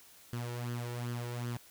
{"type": "tone with flanger", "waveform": "sawtooth", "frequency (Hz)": 120.4, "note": "B2", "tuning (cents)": -44, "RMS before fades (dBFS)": -38, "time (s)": [0.33, 1.57], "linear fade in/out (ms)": 0, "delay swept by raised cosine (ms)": [0.63, 2.23], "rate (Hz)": 2.6, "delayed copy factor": 0.6, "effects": ["white hiss -58 dBFS RMS until 1.7 s"]}